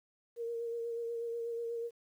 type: tone with vibrato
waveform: sine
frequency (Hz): 465.8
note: A#4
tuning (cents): -1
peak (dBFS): -35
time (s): 0.36-1.91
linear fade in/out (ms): 50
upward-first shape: sine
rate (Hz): 8.2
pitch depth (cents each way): 22
effects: 11-bit